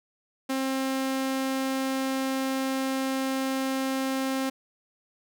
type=tone; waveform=sawtooth; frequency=265.9 Hz; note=C4; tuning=28 cents sharp; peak=-22 dBFS; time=0.49-4.5 s; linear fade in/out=10 ms; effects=none